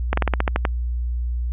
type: slowing click train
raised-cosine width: 0.5 ms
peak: -4 dBFS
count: 9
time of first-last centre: 0.13-0.652 s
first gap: 44 ms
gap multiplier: 1.11
effects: added 60 Hz sine -21 dBFS peak until 1.52 s + resampled to 8000 Hz